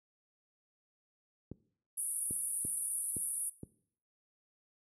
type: clicks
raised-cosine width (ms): 3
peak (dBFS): -29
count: 5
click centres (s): 1.516 / 2.309 / 2.65 / 3.167 / 3.633
type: band-pass noise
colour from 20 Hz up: pink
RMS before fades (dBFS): -37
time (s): 1.97-3.5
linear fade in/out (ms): 10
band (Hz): 9400 to 11000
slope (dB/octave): 96
effects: noise-tail reverb RT60 0.6 s tail -19 dB re dry + high-pass 80 Hz 12 dB/octave